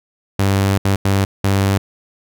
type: tone bursts at uneven times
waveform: sawtooth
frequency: 98 Hz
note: G2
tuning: in tune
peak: -9 dBFS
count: 4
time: 0.39-0.78 / 0.85-0.96 / 1.05-1.25 / 1.44-1.78 s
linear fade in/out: 5 ms
effects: none